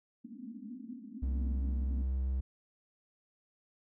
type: band-pass noise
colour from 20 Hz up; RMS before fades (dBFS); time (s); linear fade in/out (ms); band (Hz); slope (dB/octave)
pink; -46; 0.24-2.03; 10; 210 to 280; 96
type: tone with vibrato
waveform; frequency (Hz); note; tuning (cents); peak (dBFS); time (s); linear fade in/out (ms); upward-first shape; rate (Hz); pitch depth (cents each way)
triangle; 65.41; C2; 0; -28; 1.22-2.41; 10; triangle; 6.7; 10
effects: none